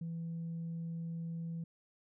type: tone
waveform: sine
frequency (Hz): 166.2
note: E3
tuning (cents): +15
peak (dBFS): -36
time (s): 0.01-1.64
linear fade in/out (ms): 5
effects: tanh soft clip ceiling -35 dBFS